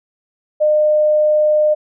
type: tone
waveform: sine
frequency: 607 Hz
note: D#5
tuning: 43 cents flat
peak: -10 dBFS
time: 0.6-1.75 s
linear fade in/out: 20 ms
effects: none